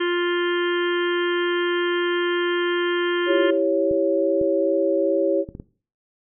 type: harmonic tone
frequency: 350.3 Hz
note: F4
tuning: 5 cents sharp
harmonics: 1 / 3 / 4 / 5 / 6 / 7 / 8 / 9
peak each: -20 / -31 / -33 / -29 / -37 / -41 / -38 / -32 dBFS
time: 0-3.51 s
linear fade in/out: 10 ms
type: chord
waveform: sine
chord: C# diminished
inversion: first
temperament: equal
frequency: 329.6 / 392 / 554.4 Hz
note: E4 / G4 / C#5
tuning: 0 / 0 / 0 cents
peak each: -23 / -23 / -20 dBFS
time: 3.26-5.45 s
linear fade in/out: 50 ms
type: clicks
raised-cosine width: 3 ms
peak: -21 dBFS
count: 5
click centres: 3.912 / 4.414 / 5.489 / 5.551 / 5.599 s
effects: noise-tail reverb RT60 0.4 s tail -17 dB re dry